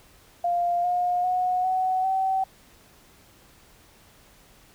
sine tone with pitch steps, 698.5 / 714.4 / 730.7 / 747.3 / 764.4 Hz, F5 / F5 / F#5 / F#5 / G5, 0 / +39 / -22 / +17 / -44 cents, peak -21 dBFS, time 0.44-2.44 s, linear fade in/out 5 ms, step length 400 ms, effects pink hiss -55 dBFS RMS until 4.74 s

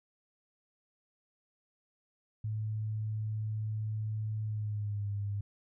sine tone with pitch glide, 108.1 to 101.45 Hz, A2 to G#2, -30 to -40 cents, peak -32 dBFS, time 2.44-5.41 s, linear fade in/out 5 ms, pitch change -110 cents, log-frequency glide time 4.43-5.09 s, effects none

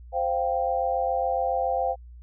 sine chord, C suspended fourth, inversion none, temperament just, 523.3 / 697.7 / 784.9 Hz, C5 / F5 / G5, 0 / -2 / +2 cents, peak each -27 dBFS, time 0.12-1.96 s, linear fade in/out 50 ms, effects added 60 Hz sine -42 dBFS peak until 2.22 s

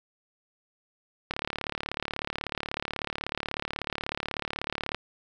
click train, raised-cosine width 0.3 ms, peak -14 dBFS, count 133, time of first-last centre 1.31-4.946 s, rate 36.3 Hz, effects none

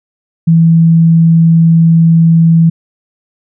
sine tone, 164.81 Hz, E3, in tune, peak -3 dBFS, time 0.47-2.7 s, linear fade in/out 10 ms, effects none

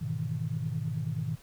sine chord, E major seventh, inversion first, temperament equal, 103.83 / 123.47 / 155.56 / 164.81 Hz, G#2 / B2 / D#3 / E3, 0 / 0 / 0 / 0 cents, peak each -36 / -34 / -33 / -38 dBFS, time 0.01-1.36 s, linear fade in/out 10 ms, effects tanh soft clip ceiling -20 dBFS + pink hiss -57 dBFS RMS until 1.42 s

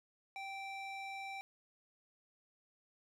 square tone with band-pass filter, 781 Hz, G5, 7 cents flat, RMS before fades -45 dBFS, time 0.36-1.41 s, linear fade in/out 0 ms, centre 2000 Hz, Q 1.2, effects none

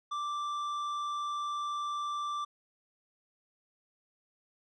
sine tone with tanh clipping, 1174.7 Hz, D6, in tune, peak -34 dBFS, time 0.11-2.45 s, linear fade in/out 10 ms, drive 9 dB, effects none

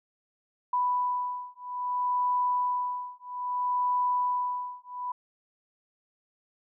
sine beating tone pair, 990 / 990.61 Hz, B5 / B5, +4 / +5 cents, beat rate 0.61 Hz, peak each -29 dBFS, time 0.73-5.12 s, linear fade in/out 5 ms, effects none

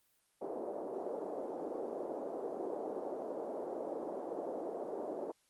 pink band-pass noise, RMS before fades -41 dBFS, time 0.41-5.32 s, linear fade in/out 10 ms, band 340 to 680 Hz, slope 24 dB/octave, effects white hiss -74 dBFS RMS until 5.49 s + Opus 32 kbps

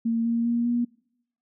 sine tone with pitch steps, 229.3 / 232.6 / 236 / 239.5 Hz, A#3 / A#3 / A#3 / A#3, -28 / -4 / +22 / +47 cents, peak -21 dBFS, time 0.05-0.85 s, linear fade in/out 10 ms, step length 200 ms, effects noise-tail reverb RT60 0.8 s tail -25 dB re dry

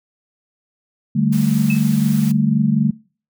sine chord, D suspended fourth, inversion none, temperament equal with one note detuned, 148.97 / 196 / 220 Hz, D3 / G3 / A3, +25 / 0 / 0 cents, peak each -18 / -19 / -17 dBFS, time 1.15-2.91 s, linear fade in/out 10 ms
white noise, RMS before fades -34 dBFS, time 1.32-2.32 s, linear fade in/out 10 ms
sine tone with exponential decay, 2603 Hz, E7, 22 cents flat, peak -19 dBFS, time 1.7-1.87 s, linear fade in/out 2 ms, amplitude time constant 35 ms
effects noise-tail reverb RT60 0.4 s tail -23 dB re dry

